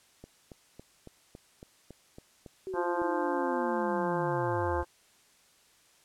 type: click train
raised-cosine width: 2 ms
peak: -32 dBFS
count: 11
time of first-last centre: 0.24-3.018 s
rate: 3.6 Hz
type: linear sweep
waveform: sine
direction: down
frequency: 382.5 to 69.3 Hz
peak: -34 dBFS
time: 2.67-4.83 s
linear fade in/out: 0 ms
type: harmonic tone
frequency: 174.61 Hz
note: F3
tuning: in tune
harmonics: 2 / 3 / 4 / 5 / 6 / 7 / 8 / 9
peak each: -33 / -34 / -40 / -34 / -37 / -44 / -47 / -41 dBFS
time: 2.73-4.85 s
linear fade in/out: 50 ms
effects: white hiss -63 dBFS RMS until 6.04 s + low-pass 10000 Hz 12 dB/octave